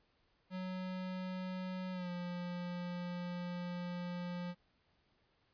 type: tone with pitch glide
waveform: square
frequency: 185 to 176.65 Hz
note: F#3 to F3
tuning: 0 to +20 cents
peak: -40 dBFS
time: 0.5-4.55 s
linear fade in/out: 50 ms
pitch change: -80 cents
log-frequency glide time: 1.92-2.1 s
effects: pink hiss -75 dBFS RMS until 5.53 s + resampled to 11025 Hz